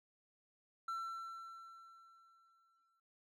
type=tone with exponential decay; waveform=triangle; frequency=1345 Hz; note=E6; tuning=34 cents sharp; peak=-36 dBFS; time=0.88-3 s; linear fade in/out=5 ms; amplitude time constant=460 ms; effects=none